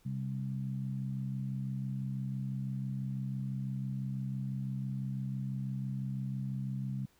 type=harmonic tone; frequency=66 Hz; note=C2; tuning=16 cents sharp; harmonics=2 / 3 / 4; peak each=-35 / -39 / -53 dBFS; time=0.05-7.06 s; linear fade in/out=10 ms; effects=pink hiss -68 dBFS RMS until 7.19 s